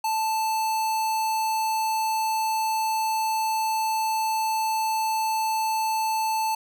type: tone with notch filter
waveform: square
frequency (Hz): 880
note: A5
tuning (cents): 0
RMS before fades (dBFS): -25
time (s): 0.04-6.55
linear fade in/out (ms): 5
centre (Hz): 2000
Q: 1.5
effects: none